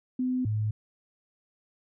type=tone pair in turn; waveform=sine; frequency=253.9 / 107.25 Hz; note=B3 / A2; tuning=+48 / -44 cents; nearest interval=octave + minor third; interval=1492 cents; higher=first; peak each=-25 dBFS; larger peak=neither; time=0.19-0.45 / 0.45-0.71 s; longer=neither; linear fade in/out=5 ms; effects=none